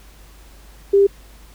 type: tone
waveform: sine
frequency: 397.8 Hz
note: G4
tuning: 25 cents sharp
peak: -9 dBFS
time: 0.93-1.07 s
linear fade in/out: 10 ms
effects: added 50 Hz sine -43 dBFS peak until 1.54 s + pink hiss -49 dBFS RMS until 1.54 s